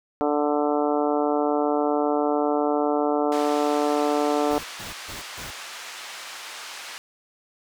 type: harmonic tone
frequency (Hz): 147.4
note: D3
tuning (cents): +7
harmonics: 2 / 3 / 4 / 5 / 6 / 7 / 8 / 9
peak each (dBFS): -25 / -25 / -27 / -27 / -31 / -36 / -36 / -35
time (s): 0.21-4.58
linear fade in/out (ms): 0
type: band-pass noise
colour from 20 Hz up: pink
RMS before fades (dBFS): -38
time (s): 3.32-6.98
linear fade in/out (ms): 0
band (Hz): 1100 to 7100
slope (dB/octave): 12
type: noise bursts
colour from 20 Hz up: pink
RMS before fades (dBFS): -39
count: 4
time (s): 4.5-5.51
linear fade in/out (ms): 10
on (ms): 140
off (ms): 150
effects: none